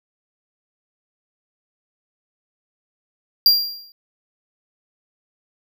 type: tone with exponential decay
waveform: square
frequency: 4763 Hz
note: D8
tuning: 24 cents sharp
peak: -8 dBFS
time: 3.46-3.92 s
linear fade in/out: 1 ms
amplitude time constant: 100 ms
effects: none

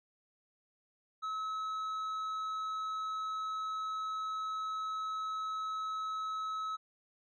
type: tone with tanh clipping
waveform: sine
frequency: 1290 Hz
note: E6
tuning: 38 cents flat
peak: -36 dBFS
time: 1.22-6.77 s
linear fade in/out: 20 ms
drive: 6 dB
effects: none

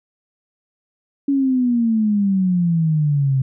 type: exponential sweep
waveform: sine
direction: down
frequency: 282.3 to 130.81 Hz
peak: -14 dBFS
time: 1.28-3.42 s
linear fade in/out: 5 ms
effects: none

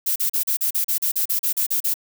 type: noise bursts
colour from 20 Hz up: violet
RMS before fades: -21 dBFS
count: 14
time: 0.06-1.941 s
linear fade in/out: 10 ms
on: 100 ms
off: 37 ms
effects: none

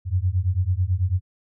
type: beating tone pair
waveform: sine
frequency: 87.4 / 96.5 Hz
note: F2 / G2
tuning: +2 / -27 cents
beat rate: 9.1 Hz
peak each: -22 dBFS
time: 0.05-1.21 s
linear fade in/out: 50 ms
effects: none

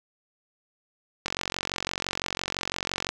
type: click train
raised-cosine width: 0.2 ms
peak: -10 dBFS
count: 85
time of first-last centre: 1.26-3.09 s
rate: 45.9 Hz
effects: none

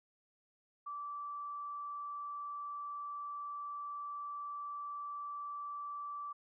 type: tone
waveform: sine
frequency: 1162 Hz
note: D6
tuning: 19 cents flat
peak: -40 dBFS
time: 0.86-6.33 s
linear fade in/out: 10 ms
effects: none

